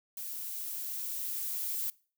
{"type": "noise with level ramp", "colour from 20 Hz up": "violet", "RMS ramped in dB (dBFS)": [-40, -34], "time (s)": [0.17, 1.9], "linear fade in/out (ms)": 2, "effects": ["noise-tail reverb RT60 0.4 s tail -23 dB re dry"]}